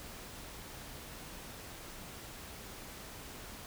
silence, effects pink hiss -48 dBFS RMS until 3.66 s

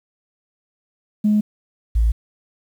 sine tone pair in turn, 210.7 / 55.81 Hz, G#3 / A1, +25 / +25 cents, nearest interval octave + major seventh, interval 2300 cents, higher first, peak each -12 dBFS, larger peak neither, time 1.24-1.41 / 1.95-2.12 s, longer neither, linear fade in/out 10 ms, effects tanh soft clip ceiling -9 dBFS + 8-bit

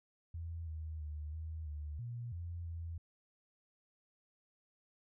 sine tone with pitch steps, 83.2 / 79 / 75.6 / 79.7 / 74.7 / 119.1 / 85.8 / 83.5 Hz, E2 / D#2 / D#2 / D#2 / D2 / A#2 / F2 / E2, +17 / +27 / -49 / +42 / +30 / +38 / -30 / +23 cents, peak -40 dBFS, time 0.34-2.98 s, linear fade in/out 5 ms, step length 330 ms, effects none

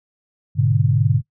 sine chord, G# diminished, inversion none, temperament equal, 103.83 / 123.47 / 146.83 Hz, G#2 / B2 / D3, 0 / 0 / 0 cents, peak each -18 dBFS, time 0.55-1.22 s, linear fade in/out 50 ms, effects noise-tail reverb RT60 0.1 s tail -19 dB re dry

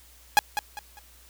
sawtooth tone with echo, 830 Hz, G#5, 1 cent flat, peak -10 dBFS, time 0.37-0.39 s, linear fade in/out 0 ms, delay 200 ms, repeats 3, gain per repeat -10 dB, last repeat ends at 0.99 s, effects added 60 Hz sine -55 dBFS peak until 1.29 s + white hiss -55 dBFS RMS until 1.29 s

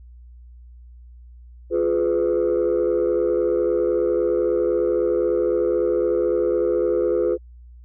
sine chord, F diminished, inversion none, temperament just, 349.2 / 419.1 / 502.9 Hz, F4 / Ab4 / Cb5, 0 / +16 / +31 cents, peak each -20 / -21 / -20 dBFS, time 1.7-7.38 s, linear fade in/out 50 ms, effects tanh soft clip ceiling -13 dBFS + added 60 Hz sine -41 dBFS peak until 7.84 s

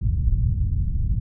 white low-pass noise, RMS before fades -21 dBFS, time 0.01-1.2 s, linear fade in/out 10 ms, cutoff 110 Hz, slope 24 dB/octave, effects none

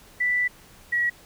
sine tone pair in turn, 1975.5 / 1920.4 Hz, B6 / B6, 0 / -49 cents, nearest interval unison, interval 49 cents, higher first, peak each -20 dBFS, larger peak neither, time 0.2-0.48 / 0.92-1.1 s, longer first, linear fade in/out 10 ms, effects pink hiss -51 dBFS RMS until 1.25 s

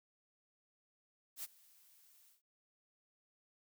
blue noise with ADSR envelope, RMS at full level -42 dBFS, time 1.36-2.42 s, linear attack 75 ms, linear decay 31 ms, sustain -24 dB, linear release 140 ms, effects none

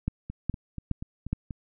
two click trains, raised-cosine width 5 ms, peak -14 / -23 dBFS, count 4 / 6, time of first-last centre 0.08-1.33 / 0.3-1.508 s, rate 2.4 / 4.14 Hz, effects none

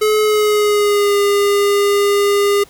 square tone with pitch glide, 427.7 to 405.3 Hz, A4 to G#4, -49 to -42 cents, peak -12 dBFS, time 0.01-2.64 s, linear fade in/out 10 ms, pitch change -93 cents, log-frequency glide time 0.21-1.17 s, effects pink hiss -45 dBFS RMS until 2.69 s

